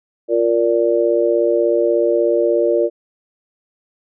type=chord; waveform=sine; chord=Bb major; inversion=second; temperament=just; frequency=349.6 / 466.2 / 582.7 Hz; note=F4 / Bb4 / D5; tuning=+2 / 0 / -14 cents; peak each=-17 dBFS; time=0.28-2.9 s; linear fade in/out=50 ms; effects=none